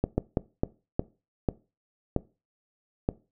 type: slowing click train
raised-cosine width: 2 ms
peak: -10 dBFS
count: 8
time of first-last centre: 0.04-3.089 s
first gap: 140 ms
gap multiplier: 1.37
effects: noise-tail reverb RT60 0.3 s tail -20 dB re dry